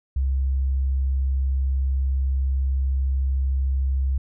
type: tone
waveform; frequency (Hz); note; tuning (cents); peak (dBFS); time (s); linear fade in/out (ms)
sine; 66.7; C2; +34; -19; 0.16-4.18; 5
effects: none